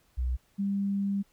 sine tone pair in turn, 62.6 / 198.74 Hz, B1 / G3, +24 / +24 cents, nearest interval octave + minor sixth, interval 2000 cents, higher second, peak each -26 dBFS, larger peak neither, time 0.17-0.37 / 0.58-1.23 s, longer second, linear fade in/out 20 ms, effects pink hiss -67 dBFS RMS until 1.32 s

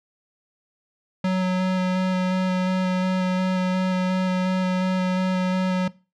square tone with vibrato, 185 Hz, F#3, in tune, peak -20 dBFS, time 1.24-5.88 s, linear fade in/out 5 ms, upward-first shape square, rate 2.8 Hz, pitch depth 9 cents each way, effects noise-tail reverb RT60 0.3 s tail -19 dB re dry + low-pass 4000 Hz 12 dB/octave

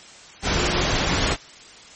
sine tone in noise, 360 Hz, F#4, 47 cents flat, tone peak -29 dBFS, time 0.54-0.86 s, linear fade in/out 50 ms, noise pink, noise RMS -21 dBFS, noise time 0.42-1.37 s, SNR -11 dB, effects white hiss -44 dBFS RMS until 1.95 s + MP3 32 kbps

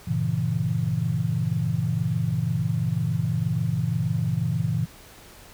sine chord, G diminished seventh, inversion none, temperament equal, 98 / 116.54 / 138.59 / 164.81 Hz, G2 / Bb2 / Db3 / Fb3, 0 / 0 / 0 / 0 cents, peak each -32 / -26 / -28 / -26 dBFS, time 0.07-4.86 s, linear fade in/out 10 ms, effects pink hiss -48 dBFS RMS until 5.53 s

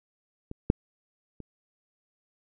clicks, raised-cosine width 3 ms, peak -24 / -6 / -28 dBFS, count 3, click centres 0.514 / 0.701 / 1.403 s, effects none

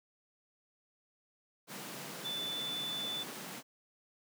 pink high-pass noise, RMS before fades -45 dBFS, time 1.67-3.63 s, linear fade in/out 50 ms, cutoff 130 Hz, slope 96 dB/octave
sine tone, 3500 Hz, A7, 10 cents flat, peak -36 dBFS, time 2.24-3.24 s, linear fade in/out 20 ms
effects none

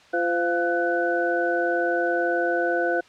sine tone cluster, 345.6 / 514 / 696 / 1493 Hz, F4 / C5 / F5 / F#6, -18 / -31 / -6 / +15 cents, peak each -26 dBFS, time 0.13-3.01 s, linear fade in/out 10 ms, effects white hiss -52 dBFS RMS until 3.08 s + low-pass 4000 Hz 12 dB/octave

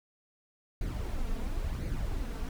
brown noise with flanger, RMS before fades -33 dBFS, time 0.81-2.49 s, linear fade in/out 2 ms, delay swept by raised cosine 0.45 to 4.45 ms, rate 0.96 Hz, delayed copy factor +0.55, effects none

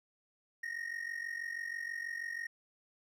triangle ring-modulated tone, 1864.7 Hz, A#6, in tune, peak -33 dBFS, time 0.63-2.47 s, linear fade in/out 2 ms, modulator 23.1 Hz, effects none

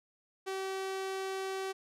sawtooth tone with low-pass filter, 383.4 Hz, G4, 38 cents flat, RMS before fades -37 dBFS, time 0.46-1.73 s, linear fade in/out 20 ms, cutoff 11000 Hz, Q 0.57, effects none

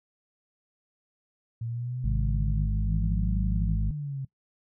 sine exponential two-way sweep, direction up then down, 114 to 185 to 132.7 Hz, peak -30 dBFS, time 1.61-4.25 s, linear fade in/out 5 ms, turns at 3.42 s
harmonic tone, 51.91 Hz, G#1, in tune, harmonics 1 / 2 / 3 / 4, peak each -25 / -31 / -35 / -37 dBFS, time 2.04-3.91 s, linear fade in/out 5 ms
effects noise-tail reverb RT60 0.1 s tail -20 dB re dry

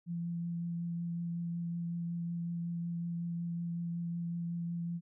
sine tone with vibrato, 170.5 Hz, F3, 41 cents flat, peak -34 dBFS, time 0.06-5.01 s, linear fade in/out 50 ms, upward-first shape triangle, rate 5.4 Hz, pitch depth 13 cents each way, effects none

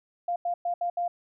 sine tone bursts at uneven times, 698.5 Hz, F5, in tune, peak -25 dBFS, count 5, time 0.28-0.36 / 0.45-0.54 / 0.65-0.74 / 0.81-0.9 / 0.97-1.08 s, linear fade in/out 5 ms, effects none

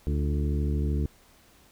harmonic tone with a mistuned harmonic, 73.2 Hz, D2, 5 cents flat, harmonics 1 / 2 / 3 / 4 / 5 / 6, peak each -25 / -31 / -35 / -37 / -39 / -41 dBFS, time 0.07-1.06 s, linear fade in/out 0 ms, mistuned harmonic 5, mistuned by -45 cents, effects pink hiss -58 dBFS RMS until 1.71 s

